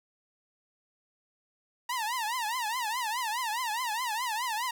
sawtooth tone with vibrato, 932.3 Hz, A#5, in tune, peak -26 dBFS, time 1.89-4.71 s, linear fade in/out 5 ms, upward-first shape triangle, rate 4.8 Hz, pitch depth 210 cents each way, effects none

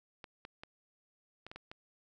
clicks, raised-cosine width 0.3 ms, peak -30 dBFS, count 7, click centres 0.242 / 0.451 / 0.635 / 1.466 / 1.515 / 1.56 / 1.715 s, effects none

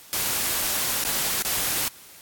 white noise with dropouts, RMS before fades -25 dBFS, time 0.13-1.88 s, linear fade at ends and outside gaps 0 ms, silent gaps 1.039-1.049 / 1.423-1.449 s, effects white hiss -47 dBFS RMS until 2.21 s + AAC 64 kbps

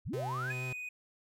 sine linear sweep, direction up, 38.89 to 1760 Hz, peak -35 dBFS, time 0.05-0.53 s, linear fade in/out 20 ms
45% pulse tone with vibrato, 127.7 Hz, C3, 42 cents flat, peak -37 dBFS, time 0.13-0.73 s, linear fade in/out 5 ms, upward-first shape triangle, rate 6.3 Hz, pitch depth 18 cents each way
triangle tone, 2489 Hz, D#7, in tune, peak -37 dBFS, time 0.5-0.89 s, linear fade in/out 5 ms
effects none

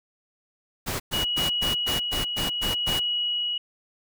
pink noise bursts, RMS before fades -29 dBFS, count 9, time 0.86-3 s, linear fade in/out 20 ms, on 140 ms, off 110 ms
sine tone with tremolo, 2913 Hz, F#7, 28 cents flat, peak -23 dBFS, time 1.13-3.58 s, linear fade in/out 5 ms, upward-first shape sine, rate 0.63 Hz, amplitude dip 35%
effects none

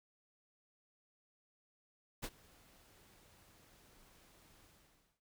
pink noise with ADSR envelope, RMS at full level -41 dBFS, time 2.22-5.21 s, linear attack 22 ms, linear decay 51 ms, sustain -24 dB, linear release 560 ms, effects none

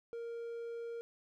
triangle tone, 466.2 Hz, A#4, in tune, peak -38 dBFS, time 0.13-1.01 s, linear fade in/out 0 ms, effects none

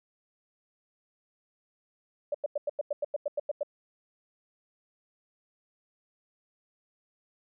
sine tone bursts, 583 Hz, D5, 13 cents flat, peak -26 dBFS, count 12, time 2.32-3.632 s, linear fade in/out 5 ms, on 25 ms, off 92 ms, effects none

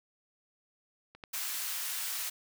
clicks, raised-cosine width 0.3 ms, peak -35 / -27 / -37 dBFS, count 3, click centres 1.15 / 1.238 / 1.547 s
white high-pass noise, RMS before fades -36 dBFS, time 1.33-2.3 s, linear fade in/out 10 ms, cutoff 1100 Hz, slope 12 dB/octave
effects none

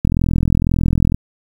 click train, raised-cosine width 5 ms, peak -3 dBFS, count 47, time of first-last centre 0.05-1.145 s, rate 42 Hz, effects 7-bit

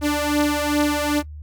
sawtooth beating tone pair, 293.7 / 296.2 Hz, D4 / D4, 0 / +15 cents, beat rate 2.5 Hz, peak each -16 / -18 dBFS, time 0.01-1.23 s, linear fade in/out 50 ms, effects noise-tail reverb RT60 0.1 s tail -21 dB re dry + added 75 Hz sine -33 dBFS peak until 1.42 s

